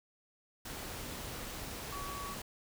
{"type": "tone in noise", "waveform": "sine", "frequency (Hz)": 1131, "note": "C#6", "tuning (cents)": 34, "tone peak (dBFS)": -42, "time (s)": [1.92, 2.34], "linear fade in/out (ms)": 5, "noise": "pink", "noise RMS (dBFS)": -43, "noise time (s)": [0.65, 2.42], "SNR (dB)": -2, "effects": []}